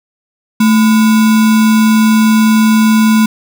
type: tone with sample-and-hold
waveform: sine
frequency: 219.2 Hz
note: A3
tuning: 6 cents flat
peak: -5 dBFS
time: 0.6-3.26 s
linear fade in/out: 5 ms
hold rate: 1225 Hz
effects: none